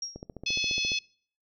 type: tone with exponential decay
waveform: sine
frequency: 5600 Hz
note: F8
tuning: 4 cents sharp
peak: -29 dBFS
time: 0.02-0.25 s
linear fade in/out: 5 ms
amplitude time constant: 50 ms
type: click train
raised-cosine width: 2 ms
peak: -26 dBFS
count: 12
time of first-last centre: 0.16-0.919 s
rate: 14.5 Hz
type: harmonic tone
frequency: 857 Hz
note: A5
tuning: 46 cents flat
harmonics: 3 / 4 / 5 / 6 / 7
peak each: -30 / -32 / -34 / -36 / -37 dBFS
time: 0.46-0.99 s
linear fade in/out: 5 ms
effects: noise-tail reverb RT60 0.5 s tail -24 dB re dry